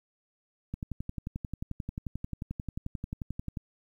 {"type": "click train", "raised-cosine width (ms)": 5, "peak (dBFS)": -22, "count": 33, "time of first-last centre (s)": [0.74, 3.572], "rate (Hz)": 11.3, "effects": ["10-bit"]}